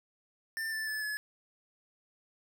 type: tone with pitch steps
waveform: square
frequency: 1789 / 1761.3 / 1734.1 / 1707.2 Hz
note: A6 / A6 / A6 / G#6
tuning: +28 / +1 / -26 / +47 cents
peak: -34 dBFS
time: 0.57-1.17 s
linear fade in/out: 0 ms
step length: 150 ms
effects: none